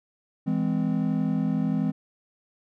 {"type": "chord", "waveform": "triangle", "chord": "E augmented", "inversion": "none", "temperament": "just", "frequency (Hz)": [164.81, 206, 257.5], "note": ["E3", "G#3", "B#3"], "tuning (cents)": [0, -14, -28], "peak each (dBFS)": -25, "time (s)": [0.46, 1.92], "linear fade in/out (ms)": 20, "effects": []}